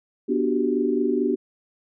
sine chord, G major seventh, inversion first, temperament just, 245 / 294 / 367.5 / 392 Hz, B3 / D4 / F#4 / G4, -14 / +2 / -12 / 0 cents, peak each -25 dBFS, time 0.28-1.36 s, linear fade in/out 20 ms, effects none

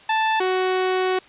sawtooth tone pair in turn, 880 / 371.9 Hz, A5 / F#4, 0 / +9 cents, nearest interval octave + minor third, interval 1491 cents, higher first, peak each -14 / -15 dBFS, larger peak first, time 0.09-0.4 / 0.4-1.19 s, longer second, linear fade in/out 5 ms, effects white hiss -48 dBFS RMS until 1.28 s + resampled to 8000 Hz

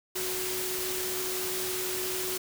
sine tone in noise, 370 Hz, F#4, in tune, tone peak -35 dBFS, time 0.15-2.38 s, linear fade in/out 10 ms, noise white, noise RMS -33 dBFS, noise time 0.15-2.38 s, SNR -5 dB, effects none

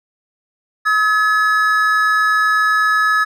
triangle tone pair together, 1278.1 / 1706 Hz, D#6 / G#6, +46 / +46 cents, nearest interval perfect fourth, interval 500 cents, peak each -13 dBFS, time 0.85-3.25 s, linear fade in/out 20 ms, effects none

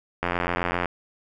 click train, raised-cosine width 0.5 ms, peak -9 dBFS, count 56, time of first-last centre 0.23-0.857 s, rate 87.7 Hz, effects none

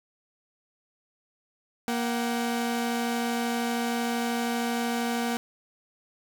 sawtooth tone pair together, 235.3 / 758.8 Hz, A#3 / F#5, +16 / +43 cents, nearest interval octave + minor sixth, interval 2027 cents, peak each -23 / -29 dBFS, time 1.88-5.37 s, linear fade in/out 0 ms, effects none

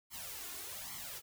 white noise with flanger, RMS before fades -45 dBFS, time 0.1-1.22 s, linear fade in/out 50 ms, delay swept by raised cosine 0.93 to 2.83 ms, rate 1.2 Hz, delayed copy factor +0.85, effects none

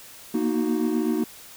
triangle chord, B major seventh, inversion third, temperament equal with one note detuned, 233.1 / 241 / 311.1 / 370 Hz, A#3 / B3 / D#4 / F#4, 0 / -42 / 0 / 0 cents, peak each -24 / -29 / -23 / -26 dBFS, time 0.34-1.24 s, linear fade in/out 5 ms, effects white hiss -45 dBFS RMS until 1.56 s

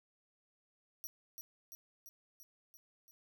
15% pulse tone with echo, 5770 Hz, F#8, 44 cents flat, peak -37 dBFS, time 1.04-1.07 s, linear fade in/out 0 ms, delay 340 ms, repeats 6, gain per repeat -3 dB, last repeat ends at 3.11 s, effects none

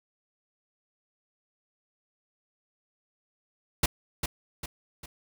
pink noise with echo, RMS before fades -22 dBFS, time 3.83-3.86 s, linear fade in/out 5 ms, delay 400 ms, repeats 3, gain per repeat -7 dB, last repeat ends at 5.06 s, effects none

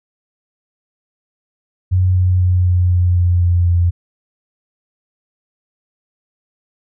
sine tone with pitch steps, 92 / 91.26 / 90.52 / 89.79 / 89.07 / 88.35 / 87.64 / 86.94 Hz, F#2 / F#2 / F#2 / F2 / F2 / F2 / F2 / F2, -9 / -23 / -37 / +49 / +35 / +21 / +7 / -7 cents, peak -10 dBFS, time 1.91-3.91 s, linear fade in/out 20 ms, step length 250 ms, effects none

